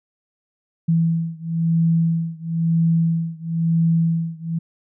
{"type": "beating tone pair", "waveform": "sine", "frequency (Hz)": [164.81, 165.81], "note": ["E3", "E3"], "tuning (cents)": [0, 10], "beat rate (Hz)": 1, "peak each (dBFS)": [-19, -20], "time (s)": [0.88, 4.59], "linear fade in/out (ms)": 10, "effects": []}